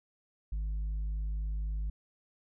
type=tone with tanh clipping; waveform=sine; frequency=51.91 Hz; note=G#1; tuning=in tune; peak=-32 dBFS; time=0.52-1.9 s; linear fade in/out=5 ms; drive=3 dB; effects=none